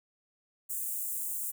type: high-pass noise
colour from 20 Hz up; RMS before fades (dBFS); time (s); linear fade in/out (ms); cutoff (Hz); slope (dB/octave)
white; -35; 0.69-1.52; 20; 7400; 48
effects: none